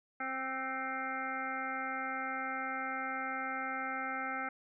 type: harmonic tone with a mistuned harmonic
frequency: 263.7 Hz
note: C4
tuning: 14 cents sharp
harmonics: 1 / 2 / 3 / 5 / 6 / 7 / 8 / 9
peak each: -45 / -48 / -41 / -40 / -42 / -51 / -42 / -52 dBFS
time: 0.2-4.49 s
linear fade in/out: 5 ms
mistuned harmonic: 6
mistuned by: -40 cents
effects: none